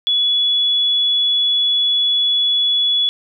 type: tone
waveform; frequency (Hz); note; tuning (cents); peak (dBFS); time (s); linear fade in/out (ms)
sine; 3400; G#7; +40; -13; 0.07-3.09; 0
effects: none